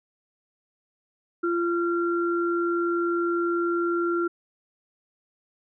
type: tone pair together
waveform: sine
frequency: 343.8 / 1375.2 Hz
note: F4 / F6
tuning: -27 / -27 cents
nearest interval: 2 octaves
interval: 2400 cents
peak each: -23 / -28 dBFS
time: 1.43-4.28 s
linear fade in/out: 10 ms
effects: none